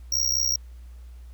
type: tone with amplitude modulation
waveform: square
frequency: 5630 Hz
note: F8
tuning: 13 cents sharp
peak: -18 dBFS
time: 0.12-0.56 s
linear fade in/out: 5 ms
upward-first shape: sine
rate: 65.1 Hz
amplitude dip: 90%
effects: added 60 Hz sine -40 dBFS peak until 1.33 s + pink hiss -62 dBFS RMS until 1.33 s